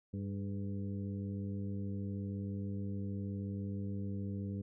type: harmonic tone with a mistuned harmonic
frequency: 99.1 Hz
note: G2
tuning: 19 cents sharp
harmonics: 1 / 2 / 3 / 4 / 5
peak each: -39 / -40 / -48 / -52 / -54 dBFS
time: 0.13-4.62 s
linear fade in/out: 10 ms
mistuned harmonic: 4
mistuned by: +55 cents
effects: none